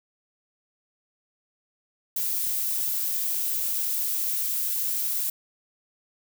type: noise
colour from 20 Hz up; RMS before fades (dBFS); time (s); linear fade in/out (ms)
violet; -27; 2.16-5.3; 5
effects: none